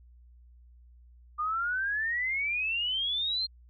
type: exponential sweep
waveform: sine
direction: up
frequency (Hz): 1200 to 4234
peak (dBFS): -27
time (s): 1.38-3.47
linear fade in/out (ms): 20
effects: added 60 Hz sine -52 dBFS peak until 3.69 s + MP3 96 kbps